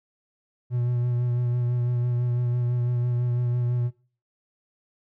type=tone with vibrato; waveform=triangle; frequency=121.8 Hz; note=B2; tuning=24 cents flat; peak=-20 dBFS; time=0.7-3.91 s; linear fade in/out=50 ms; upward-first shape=sine; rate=6 Hz; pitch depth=21 cents each way; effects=noise-tail reverb RT60 0.4 s tail -20 dB re dry